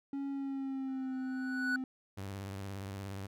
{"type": "tone with pitch glide", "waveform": "triangle", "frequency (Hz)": [277.2, 260.1], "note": ["C#4", "C4"], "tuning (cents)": [0, -10], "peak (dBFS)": -33, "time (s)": [0.13, 1.84], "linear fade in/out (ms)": 2, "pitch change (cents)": -110, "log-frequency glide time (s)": [0.29, 1.15]}
{"type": "tone with exponential growth", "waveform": "triangle", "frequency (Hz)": 1480, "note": "F#6", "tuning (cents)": 0, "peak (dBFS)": -27, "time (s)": [0.88, 1.76], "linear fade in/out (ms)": 2, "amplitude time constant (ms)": 190}
{"type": "tone with vibrato", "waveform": "sawtooth", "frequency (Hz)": 98, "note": "G2", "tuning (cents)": 0, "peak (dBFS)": -36, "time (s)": [2.17, 3.27], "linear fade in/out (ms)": 10, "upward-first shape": "triangle", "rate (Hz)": 17, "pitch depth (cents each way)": 74}
{"effects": []}